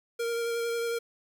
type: tone with vibrato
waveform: square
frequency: 466.2 Hz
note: A#4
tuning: in tune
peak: -29 dBFS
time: 0.19-0.99 s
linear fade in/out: 10 ms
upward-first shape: sine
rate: 11 Hz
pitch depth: 14 cents each way
effects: 10-bit